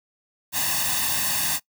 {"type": "noise with comb filter", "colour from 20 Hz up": "white", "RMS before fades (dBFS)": -24, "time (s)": [0.52, 1.6], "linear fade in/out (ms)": 50, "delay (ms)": 1.1, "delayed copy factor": 1, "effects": ["noise-tail reverb RT60 0.1 s tail -22 dB re dry", "high-pass 80 Hz 12 dB/octave"]}